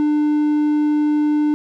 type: tone with hard clipping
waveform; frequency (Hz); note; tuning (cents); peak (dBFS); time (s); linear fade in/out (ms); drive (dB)
triangle; 299; D4; +31; -15; 0-1.54; 0; 6
effects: none